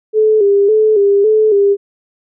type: tone with vibrato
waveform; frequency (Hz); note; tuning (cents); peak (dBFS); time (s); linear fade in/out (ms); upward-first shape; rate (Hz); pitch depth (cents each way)
sine; 416.6; G#4; +5; -7; 0.13-1.77; 50; square; 1.8; 66
effects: none